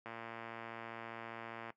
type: click train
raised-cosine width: 0.5 ms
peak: -30 dBFS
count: 190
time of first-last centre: 0.06-1.703 s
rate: 115 Hz
effects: noise-tail reverb RT60 0.1 s tail -17 dB re dry + high-pass 150 Hz 12 dB/octave